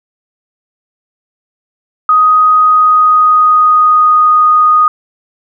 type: tone with pitch glide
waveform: sine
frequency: 1251 to 1238.1 Hz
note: D#6 to D#6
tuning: +9 to -9 cents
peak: -4 dBFS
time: 2.09-4.88 s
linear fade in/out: 2 ms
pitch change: -18 cents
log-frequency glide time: 2.49-4.38 s
effects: none